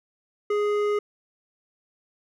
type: tone with hard clipping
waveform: triangle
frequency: 415.3 Hz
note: G#4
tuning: in tune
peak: -23 dBFS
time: 0.5-0.99 s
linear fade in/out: 5 ms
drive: 14 dB
effects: none